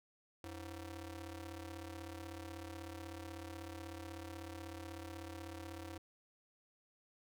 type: ring-modulated tone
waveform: sawtooth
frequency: 207.8 Hz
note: G#3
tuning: 1 cent sharp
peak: -39 dBFS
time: 0.44-5.98 s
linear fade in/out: 2 ms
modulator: 122 Hz
effects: none